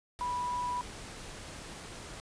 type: tone in noise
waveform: sine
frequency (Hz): 983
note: B5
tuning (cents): -8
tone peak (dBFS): -31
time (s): 0.21-0.81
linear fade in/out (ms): 0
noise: pink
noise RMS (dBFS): -45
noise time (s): 0.19-2.2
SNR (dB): +11
effects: resampled to 22050 Hz